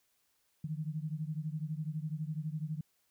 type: beating tone pair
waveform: sine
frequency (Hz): 150.9 / 162.9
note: D3 / E3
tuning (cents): +47 / -20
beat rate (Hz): 12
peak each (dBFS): -37 / -39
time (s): 0.64-2.81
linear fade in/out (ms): 5
effects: white hiss -75 dBFS RMS until 3.1 s